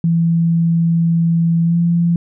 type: tone with pitch glide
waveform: sine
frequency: 167 to 170.51 Hz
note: E3 to F3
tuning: +23 to -41 cents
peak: -11 dBFS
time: 0.04-2.16 s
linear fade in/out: 2 ms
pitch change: +36 cents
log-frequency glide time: 1.64-1.77 s
effects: none